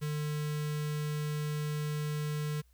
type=tone with notch filter; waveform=square; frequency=150 Hz; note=D3; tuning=37 cents sharp; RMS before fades=-34 dBFS; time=0.01-2.62 s; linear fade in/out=20 ms; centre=720 Hz; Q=1.5; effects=added 60 Hz sine -61 dBFS peak until 2.73 s + white hiss -73 dBFS RMS until 2.73 s